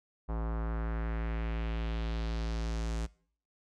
square tone with low-pass filter sweep, 55.9 Hz, A1, 28 cents sharp, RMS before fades -34 dBFS, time 0.28-3.07 s, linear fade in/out 20 ms, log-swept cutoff 1000 to 7800 Hz, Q 1.7, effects noise-tail reverb RT60 0.5 s tail -21 dB re dry

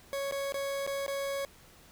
40% pulse tone with dropouts, 554.4 Hz, C#5, in tune, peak -31 dBFS, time 0.13-1.45 s, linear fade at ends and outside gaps 0 ms, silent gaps 0.312-0.323 / 0.522-0.543 / 0.865-0.875 / 1.064-1.08 s, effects pink hiss -57 dBFS RMS until 1.91 s

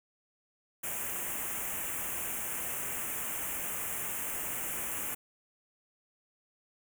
white band-stop noise, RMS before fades -36 dBFS, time 0.83-5.15 s, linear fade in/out 10 ms, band 2900 to 6700 Hz, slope 48 dB/octave, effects none

